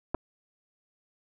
clicks, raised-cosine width 1 ms, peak -16 dBFS, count 2, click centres 0.145 / 0.148 s, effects none

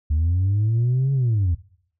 sine linear two-way sweep, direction up then down, 73.3 to 138.59 to 80.3 Hz, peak -15 dBFS, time 0.1-1.55 s, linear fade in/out 10 ms, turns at 1.13 s, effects noise-tail reverb RT60 0.6 s tail -20 dB re dry + tanh soft clip ceiling -15 dBFS

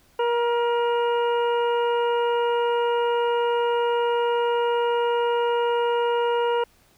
harmonic tone with a mistuned harmonic, 474.7 Hz, A#4, 31 cents sharp, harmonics 1 / 2 / 3 / 4 / 5 / 6, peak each -21 / -25 / -33 / -43 / -44 / -36 dBFS, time 0.19-6.64 s, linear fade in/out 5 ms, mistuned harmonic 3, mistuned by -23 cents, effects pink hiss -59 dBFS RMS until 6.97 s

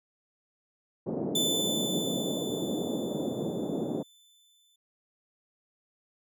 pink band-pass noise, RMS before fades -32 dBFS, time 1.06-4.03 s, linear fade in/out 10 ms, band 180 to 550 Hz, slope 24 dB/octave
sawtooth tone with exponential decay, 3520 Hz, A7, in tune, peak -22 dBFS, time 1.35-4.76 s, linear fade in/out 5 ms, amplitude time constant 740 ms
effects none

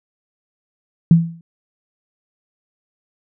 sine tone with exponential decay, 166.6 Hz, E3, 19 cents sharp, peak -3 dBFS, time 1.11-1.41 s, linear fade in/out 2 ms, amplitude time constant 64 ms, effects none

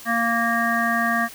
harmonic tone, 231.8 Hz, A#3, 10 cents flat, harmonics 1 / 3 / 5 / 7 / 8, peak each -25 / -25 / -25 / -25 / -25 dBFS, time 0.05-1.29 s, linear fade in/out 50 ms, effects white hiss -41 dBFS RMS until 1.34 s

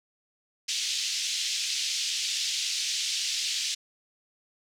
white band-pass noise, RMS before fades -30 dBFS, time 0.68-3.75 s, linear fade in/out 10 ms, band 2700 to 6200 Hz, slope 24 dB/octave, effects none

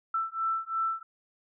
sine beating tone pair, 1329 / 1331.9 Hz, E6 / E6, +14 / +17 cents, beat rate 2.9 Hz, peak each -31 / -31 dBFS, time 0.14-1.03 s, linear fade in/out 5 ms, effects none

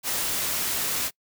white noise, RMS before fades -27 dBFS, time 0.03-1.11 s, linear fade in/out 50 ms, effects noise-tail reverb RT60 0.1 s tail -25 dB re dry

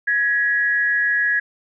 sine tone pair together, 1667 / 1920.5 Hz, G#6 / B6, +6 / -49 cents, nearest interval major second, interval 245 cents, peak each -17 / -22 dBFS, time 0.07-1.4 s, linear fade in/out 10 ms, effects none

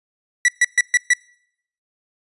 45% pulse tone bursts, 1953 Hz, B6, 20 cents flat, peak -11 dBFS, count 5, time 0.45-1.135 s, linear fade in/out 2 ms, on 33 ms, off 130 ms, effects noise-tail reverb RT60 0.7 s tail -26 dB re dry + resampled to 24000 Hz

